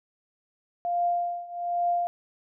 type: tone with tremolo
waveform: sine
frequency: 698.5 Hz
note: F5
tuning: in tune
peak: -21 dBFS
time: 0.85-2.07 s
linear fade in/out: 0 ms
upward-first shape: triangle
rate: 1.2 Hz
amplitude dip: 90%
effects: none